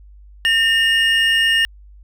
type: tone pair together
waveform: triangle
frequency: 1817.4 / 2849 Hz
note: A#6 / F7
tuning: -44 / +34 cents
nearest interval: minor sixth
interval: 778 cents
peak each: -14 dBFS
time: 0.45-1.65 s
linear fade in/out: 0 ms
effects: added 50 Hz sine -40 dBFS peak until 2.03 s